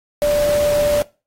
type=tone in noise; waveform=sine; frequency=587.3 Hz; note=D5; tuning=in tune; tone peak=-13 dBFS; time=0.22-1.02 s; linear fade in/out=0 ms; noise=pink; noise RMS=-27 dBFS; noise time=0.22-1.02 s; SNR=+11 dB; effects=noise-tail reverb RT60 0.3 s tail -21 dB re dry + AAC 48 kbps